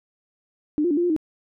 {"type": "tone with pitch steps", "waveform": "sine", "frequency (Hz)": [300, 350.9, 290.4, 346.6, 353.3, 313], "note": ["D4", "F4", "D4", "F4", "F4", "D#4"], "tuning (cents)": [37, 8, -19, -13, 20, 10], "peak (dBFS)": -18, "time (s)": [0.78, 1.164], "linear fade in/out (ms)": 0, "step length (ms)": 64, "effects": []}